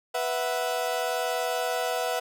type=chord; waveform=35% pulse; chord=B suspended fourth; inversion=none; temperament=equal; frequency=493.9 / 659.3 / 740 Hz; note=B4 / E5 / F#5; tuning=0 / 0 / 0 cents; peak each=-29 dBFS; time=0.14-2.2 s; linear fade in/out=10 ms; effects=none